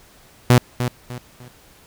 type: tone with echo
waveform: sawtooth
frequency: 123.1 Hz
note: B2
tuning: 5 cents flat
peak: -5 dBFS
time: 0.5-0.58 s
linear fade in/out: 0 ms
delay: 300 ms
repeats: 3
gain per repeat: -10 dB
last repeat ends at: 1.48 s
effects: pink hiss -50 dBFS RMS until 1.86 s